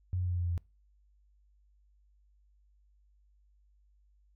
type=tone with pitch steps; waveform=sine; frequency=91 / 90.11 / 89.23 / 88.36 / 87.49 / 86.64 / 85.79 Hz; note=F#2 / F#2 / F2 / F2 / F2 / F2 / F2; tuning=-28 / -45 / +38 / +21 / +4 / -13 / -30 cents; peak=-29 dBFS; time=0.13-0.578 s; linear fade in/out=0 ms; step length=64 ms; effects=noise-tail reverb RT60 0.3 s tail -24 dB re dry + added 50 Hz sine -63 dBFS peak until 4.35 s